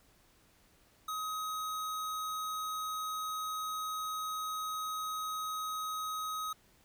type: tone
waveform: square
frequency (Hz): 1264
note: D#6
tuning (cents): +27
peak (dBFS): -36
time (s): 1.08-6.53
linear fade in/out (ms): 5
effects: pink hiss -66 dBFS RMS until 6.84 s